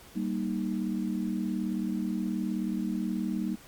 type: chord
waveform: sine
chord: Eb major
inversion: first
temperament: just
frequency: 194.45 / 233.3 / 311.1 Hz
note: G3 / Bb3 / Eb4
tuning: -14 / +2 / 0 cents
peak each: -31 / -32 / -34 dBFS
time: 0.15-3.56 s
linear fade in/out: 20 ms
effects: pink hiss -52 dBFS RMS until 3.67 s + MP3 96 kbps